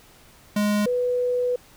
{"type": "tone pair in turn", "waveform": ["square", "sine"], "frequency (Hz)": [207.7, 494], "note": ["G#3", "B4"], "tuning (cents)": [0, 0], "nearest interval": "octave + minor third", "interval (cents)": 1500, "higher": "second", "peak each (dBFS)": -20, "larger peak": "neither", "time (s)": [[0.56, 0.86], [0.86, 1.56]], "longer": "second", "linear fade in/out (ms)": 5, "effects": ["pink hiss -52 dBFS RMS until 1.76 s"]}